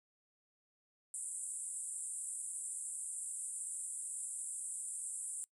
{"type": "band-pass noise", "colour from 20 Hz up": "pink", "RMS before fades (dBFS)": -43, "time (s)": [1.14, 5.44], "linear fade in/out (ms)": 0, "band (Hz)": [7800, 10000], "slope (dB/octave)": 96, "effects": ["noise-tail reverb RT60 0.1 s tail -22 dB re dry"]}